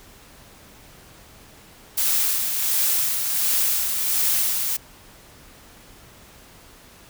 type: noise with tremolo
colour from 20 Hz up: blue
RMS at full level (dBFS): -20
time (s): 1.97-4.77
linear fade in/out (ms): 10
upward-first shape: sine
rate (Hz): 1.4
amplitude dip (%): 40
effects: pink hiss -48 dBFS RMS until 7.09 s